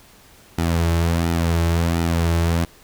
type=tone with flanger; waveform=sawtooth; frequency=83.9 Hz; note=E2; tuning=31 cents sharp; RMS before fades=-19 dBFS; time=0.58-2.65 s; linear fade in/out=5 ms; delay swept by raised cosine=1.8 to 4.2 ms; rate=1.4 Hz; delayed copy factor=-0.55; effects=pink hiss -49 dBFS RMS until 2.83 s